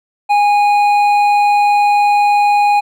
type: tone with hard clipping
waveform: sine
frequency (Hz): 823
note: G#5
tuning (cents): -16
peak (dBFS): -10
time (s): 0.29-2.81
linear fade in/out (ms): 20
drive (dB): 7
effects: none